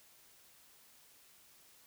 silence, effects white hiss -63 dBFS RMS until 1.86 s

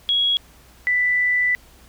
sine tone pair in turn, 3322 / 1982.7 Hz, G#7 / B6, 0 / +6 cents, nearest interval major sixth, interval 894 cents, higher first, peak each -16 dBFS, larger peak neither, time 0.09-0.37 / 0.87-1.55 s, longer second, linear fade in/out 0 ms, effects added 60 Hz sine -51 dBFS peak until 1.88 s + pink hiss -51 dBFS RMS until 1.88 s

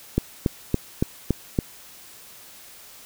click train, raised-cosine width 3 ms, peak -6 dBFS, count 6, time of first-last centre 0.18-1.588 s, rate 3.55 Hz, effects white hiss -46 dBFS RMS until 3.05 s

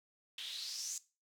white noise with band-pass filter sweep, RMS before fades -43 dBFS, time 0.38-0.98 s, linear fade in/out 2 ms, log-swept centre 3100 to 7000 Hz, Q 5.3, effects noise-tail reverb RT60 0.3 s tail -18 dB re dry

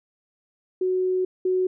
sine tone pair in turn, 370 / 370 Hz, F#4 / F#4, 0 / 0 cents, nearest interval unison, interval 0 cents, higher neither, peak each -20 / -19 dBFS, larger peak second, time 0.81-1.25 / 1.45-1.67 s, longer first, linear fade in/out 5 ms, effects none

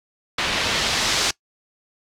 white noise with low-pass filter sweep, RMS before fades -22 dBFS, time 0.38-1.31 s, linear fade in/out 5 ms, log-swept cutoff 3200 to 5600 Hz, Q 1.1, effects noise-tail reverb RT60 0.1 s tail -22 dB re dry

